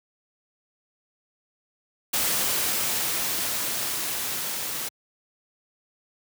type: noise with level ramp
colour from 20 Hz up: white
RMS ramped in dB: -24 to -31 dBFS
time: 2.13-4.89 s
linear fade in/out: 10 ms
effects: high-pass 80 Hz 12 dB/octave